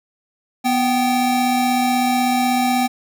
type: tone pair together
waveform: square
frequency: 246.9 / 776.9 Hz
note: B3 / G5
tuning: 0 / -16 cents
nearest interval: octave + minor sixth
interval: 1984 cents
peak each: -19 dBFS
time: 0.64-2.88 s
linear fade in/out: 20 ms
effects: none